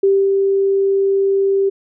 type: tone with ADSR envelope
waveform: sine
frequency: 392 Hz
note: G4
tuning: in tune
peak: -9 dBFS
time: 0.03-1.7 s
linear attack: 6 ms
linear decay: 250 ms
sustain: -3 dB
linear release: 16 ms
effects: none